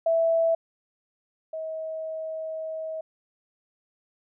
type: tone pair in turn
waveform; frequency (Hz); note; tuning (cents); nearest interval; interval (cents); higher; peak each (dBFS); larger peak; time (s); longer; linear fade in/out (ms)
sine; 659.3 / 637.6; E5 / D#5; 0 / +42; minor second; 58; first; -19 / -30; first; 0.06-0.55 / 1.53-3.01; second; 5
effects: none